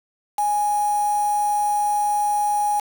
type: tone with quantisation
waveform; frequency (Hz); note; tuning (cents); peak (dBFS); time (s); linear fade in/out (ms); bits
sine; 830.6; G#5; 0; -18; 0.38-2.8; 5; 5
effects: none